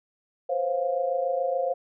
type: tone cluster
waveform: sine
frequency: 508 / 535 / 703 Hz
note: B4 / C5 / F5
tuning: +49 / +38 / +11 cents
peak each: -30 / -26 / -29 dBFS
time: 0.49-1.74 s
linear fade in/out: 10 ms
effects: none